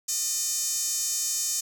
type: tone with high-pass filter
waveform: sawtooth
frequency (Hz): 611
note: D#5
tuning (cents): -32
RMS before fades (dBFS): -28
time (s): 0.08-1.61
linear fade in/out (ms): 10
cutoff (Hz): 6600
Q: 3.6
effects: none